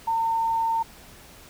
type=tone; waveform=sine; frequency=908 Hz; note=A#5; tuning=46 cents flat; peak=-21 dBFS; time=0.07-0.83 s; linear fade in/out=10 ms; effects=pink hiss -48 dBFS RMS until 1.49 s